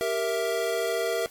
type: chord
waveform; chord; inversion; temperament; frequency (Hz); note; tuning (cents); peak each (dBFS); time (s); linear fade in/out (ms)
square; E diminished; first; equal; 392 / 466.2 / 659.3; G4 / Bb4 / E5; 0 / 0 / 0; -33 / -29 / -30; 0.01-1.26; 0
effects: white hiss -53 dBFS RMS until 1.3 s + AAC 64 kbps